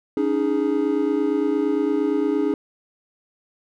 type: chord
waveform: triangle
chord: C# suspended second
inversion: none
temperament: equal with one note detuned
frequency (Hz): 282.4 / 311.1 / 415.3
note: C#4 / D#4 / G#4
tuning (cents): +32 / 0 / 0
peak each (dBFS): -21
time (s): 0.17-2.54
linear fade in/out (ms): 2
effects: none